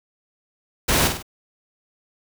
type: noise with echo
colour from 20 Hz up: pink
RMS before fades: -19 dBFS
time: 0.88-1.08 s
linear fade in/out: 10 ms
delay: 49 ms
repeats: 3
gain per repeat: -6 dB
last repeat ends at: 1.227 s
effects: none